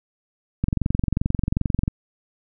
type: click train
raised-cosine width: 5 ms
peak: -8 dBFS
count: 29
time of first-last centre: 0.64-1.879 s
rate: 22.6 Hz
effects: none